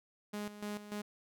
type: tone with tremolo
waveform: sawtooth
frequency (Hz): 207.7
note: G#3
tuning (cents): 0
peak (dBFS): -34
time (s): 0.33-1.02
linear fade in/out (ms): 10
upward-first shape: square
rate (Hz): 3.4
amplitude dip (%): 70
effects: none